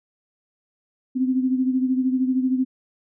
sine beating tone pair, 256.4 / 269.4 Hz, C4 / C#4, -35 / -49 cents, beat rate 13 Hz, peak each -19 / -26 dBFS, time 1.15-2.65 s, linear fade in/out 20 ms, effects none

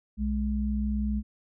sine tone pair together, 62.48 / 209.9 Hz, B1 / G#3, +21 / +19 cents, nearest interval octave + major sixth, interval 2098 cents, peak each -28 dBFS, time 0.17-1.23 s, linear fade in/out 50 ms, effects none

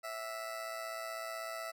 20% pulse tone with amplitude modulation, 659.3 Hz, E5, in tune, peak -32 dBFS, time 0.03-1.72 s, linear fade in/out 20 ms, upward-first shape sine, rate 116 Hz, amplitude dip 55%, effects none

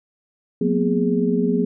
sine tone cluster, 181.5 / 231.1 / 250.3 / 414.1 Hz, F#3 / A#3 / B3 / G#4, -33 / -15 / +23 / -5 cents, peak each -22 dBFS, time 0.61-1.65 s, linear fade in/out 5 ms, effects none

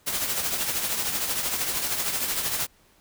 white noise with tremolo, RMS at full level -25 dBFS, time 0.06-2.67 s, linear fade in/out 20 ms, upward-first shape triangle, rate 13 Hz, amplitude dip 55%, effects pink hiss -60 dBFS RMS until 3 s

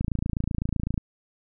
click train, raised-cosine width 5 ms, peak -14 dBFS, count 28, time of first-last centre 0.01-0.978 s, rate 27.9 Hz, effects none

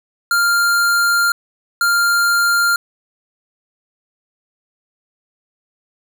square tone pair in turn, 1396.9 / 1396.9 Hz, F6 / F6, 0 / 0 cents, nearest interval unison, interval 0 cents, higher neither, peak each -13 dBFS, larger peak neither, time 0.31-1.32 / 1.81-2.76 s, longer first, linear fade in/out 2 ms, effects none

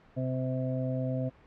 harmonic tone, 129.3 Hz, C3, 20 cents flat, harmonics 1 / 2 / 4 / 5, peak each -31 / -34 / -37 / -38 dBFS, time 0.16-1.3 s, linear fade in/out 20 ms, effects pink hiss -58 dBFS RMS until 1.46 s + low-pass 2000 Hz 12 dB/octave

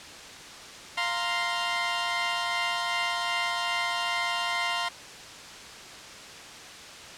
15% pulse chord, F suspended fourth, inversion none, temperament equal, 698.5 / 932.3 / 1046.5 Hz, F5 / Bb5 / C6, 0 / 0 / 0 cents, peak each -25 / -26 / -23 dBFS, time 0.97-4.89 s, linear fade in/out 10 ms, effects white hiss -43 dBFS RMS until 7.17 s + low-pass 6000 Hz 12 dB/octave

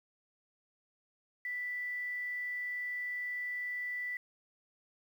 sine tone with quantisation, 1975.5 Hz, B6, in tune, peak -35 dBFS, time 1.45-4.17 s, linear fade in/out 2 ms, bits 10, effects none

